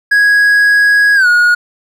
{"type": "tone with pitch glide", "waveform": "triangle", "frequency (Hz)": [1659, 1444.2], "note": ["G#6", "F#6"], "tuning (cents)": [-2, -42], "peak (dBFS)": -4, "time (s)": [0.11, 1.55], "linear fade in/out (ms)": 10, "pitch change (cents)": -240, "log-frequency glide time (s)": [1.15, 1.27], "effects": []}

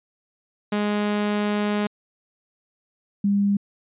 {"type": "tone pair in turn", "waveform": ["sawtooth", "sine"], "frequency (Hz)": [207.7, 201.2], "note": ["G#3", "G3"], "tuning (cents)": [0, 45], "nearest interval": "minor second", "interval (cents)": 55, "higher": "first", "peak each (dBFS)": -17, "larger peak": "neither", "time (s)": [[0.72, 1.87], [3.24, 3.57]], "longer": "first", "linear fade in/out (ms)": 5, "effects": ["resampled to 8000 Hz"]}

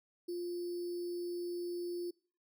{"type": "tone with sample-and-hold", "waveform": "sine", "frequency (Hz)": 350, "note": "F4", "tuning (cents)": 4, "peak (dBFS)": -36, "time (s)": [0.28, 2.11], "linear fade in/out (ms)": 10, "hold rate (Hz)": 4900, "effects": ["noise-tail reverb RT60 0.5 s tail -26 dB re dry"]}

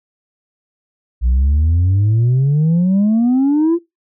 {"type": "exponential sweep", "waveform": "sine", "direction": "up", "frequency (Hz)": [58.27, 348.1], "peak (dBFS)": -8, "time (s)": [1.21, 3.79], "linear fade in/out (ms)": 50, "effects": ["noise-tail reverb RT60 0.2 s tail -22 dB re dry", "tanh soft clip ceiling -9 dBFS"]}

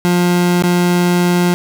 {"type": "tone with dropouts", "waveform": "30% pulse", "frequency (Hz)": 176.6, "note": "F3", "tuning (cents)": 20, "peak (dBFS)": -8, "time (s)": [0.05, 1.54], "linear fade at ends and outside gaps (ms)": 0, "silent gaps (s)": [0.623, 0.637], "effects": []}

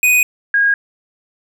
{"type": "tone pair in turn", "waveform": ["square", "sine"], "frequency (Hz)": [2489, 1634.1], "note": ["D#7", "G#6"], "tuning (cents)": [0, -28], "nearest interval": "perfect fifth", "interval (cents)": 728, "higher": "first", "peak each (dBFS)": -10, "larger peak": "neither", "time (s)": [[0.03, 0.23], [0.54, 0.74]], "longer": "neither", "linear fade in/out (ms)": 2, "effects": []}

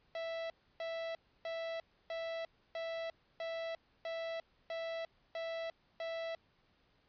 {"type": "tone bursts", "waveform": "45% pulse", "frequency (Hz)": 659.3, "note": "E5", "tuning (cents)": 0, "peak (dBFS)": -38, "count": 10, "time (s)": [0.15, 6.35], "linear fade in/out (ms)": 2, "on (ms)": 350, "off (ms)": 300, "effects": ["pink hiss -72 dBFS RMS until 7.08 s", "resampled to 11025 Hz"]}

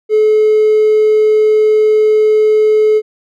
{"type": "tone with hard clipping", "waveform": "triangle", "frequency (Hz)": 429.7, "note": "A4", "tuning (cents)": -41, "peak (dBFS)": -7, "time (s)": [0.09, 3.02], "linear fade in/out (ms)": 50, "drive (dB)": 4, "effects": []}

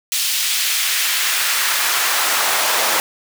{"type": "noise with high-pass filter sweep", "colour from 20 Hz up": "pink", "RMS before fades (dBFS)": -18, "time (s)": [0.12, 3], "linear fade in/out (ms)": 0, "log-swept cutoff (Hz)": [3500, 670], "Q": 1, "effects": []}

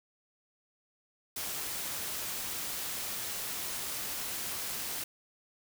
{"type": "noise", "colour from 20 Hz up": "white", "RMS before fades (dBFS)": -37, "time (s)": [1.36, 5.04], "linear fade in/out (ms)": 5, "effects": []}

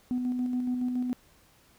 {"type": "tone with tremolo", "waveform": "sine", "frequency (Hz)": 249.3, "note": "B3", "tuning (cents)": 16, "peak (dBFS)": -24, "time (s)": [0.11, 1.13], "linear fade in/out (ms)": 0, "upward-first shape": "square", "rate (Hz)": 7.1, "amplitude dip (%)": 35, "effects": ["tanh soft clip ceiling -23 dBFS", "pink hiss -61 dBFS RMS until 1.78 s"]}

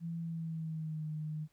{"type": "tone with pitch glide", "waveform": "sine", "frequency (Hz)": [167, 154.03], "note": ["E3", "D#3"], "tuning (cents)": [23, -17], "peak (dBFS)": -36, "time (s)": [0, 1.48], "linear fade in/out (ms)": 50, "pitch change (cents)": -140, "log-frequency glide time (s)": [0.19, 1.08], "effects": ["pink hiss -75 dBFS RMS until 1.52 s"]}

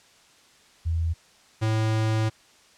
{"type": "tone pair in turn", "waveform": ["sine", "square"], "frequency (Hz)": [82.41, 110], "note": ["E2", "A2"], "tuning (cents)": [0, 0], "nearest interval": "perfect fourth", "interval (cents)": 500, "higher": "second", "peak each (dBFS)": -22, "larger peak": "neither", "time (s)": [[0.85, 1.14], [1.61, 2.3]], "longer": "second", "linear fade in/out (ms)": 20, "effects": ["white hiss -56 dBFS RMS until 2.77 s", "low-pass 7000 Hz 12 dB/octave"]}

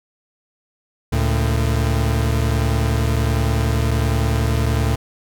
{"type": "tone pair together", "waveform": "40% pulse", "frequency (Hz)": [72.04, 113.4], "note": ["D2", "A#2"], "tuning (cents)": [-33, -47], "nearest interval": "minor sixth", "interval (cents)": 786, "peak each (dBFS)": -18, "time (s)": [1.12, 4.96], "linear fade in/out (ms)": 10, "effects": []}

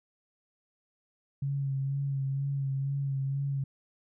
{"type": "tone with vibrato", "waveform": "sine", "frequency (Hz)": 137.6, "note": "C#3", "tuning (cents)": -12, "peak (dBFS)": -28, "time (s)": [1.42, 3.64], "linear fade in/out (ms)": 5, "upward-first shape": "sine", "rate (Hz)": 2.1, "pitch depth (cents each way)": 29, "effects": []}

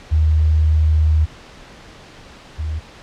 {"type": "tone pair in turn", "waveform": "sine", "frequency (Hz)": [77.78, 77.78], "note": ["D#2", "D#2"], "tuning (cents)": [0, 0], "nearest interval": "unison", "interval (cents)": 0, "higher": "neither", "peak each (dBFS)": [-11, -20], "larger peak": "first", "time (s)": [[0.11, 1.26], [2.58, 2.8]], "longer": "first", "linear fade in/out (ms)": 20, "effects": ["pink hiss -41 dBFS RMS until 3.02 s", "low-pass 5000 Hz 12 dB/octave"]}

